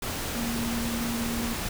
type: tone in noise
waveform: sine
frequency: 233.1 Hz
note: A#3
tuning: in tune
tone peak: -29 dBFS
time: 0.35-1.54 s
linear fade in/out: 5 ms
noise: pink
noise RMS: -32 dBFS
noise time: 0.02-1.69 s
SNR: 0 dB
effects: none